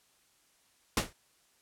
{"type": "noise with exponential decay", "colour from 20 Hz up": "pink", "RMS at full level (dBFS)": -23, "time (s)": [0.97, 1.13], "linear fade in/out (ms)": 2, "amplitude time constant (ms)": 34, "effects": ["white hiss -68 dBFS RMS until 1.61 s", "low-pass 11000 Hz 12 dB/octave"]}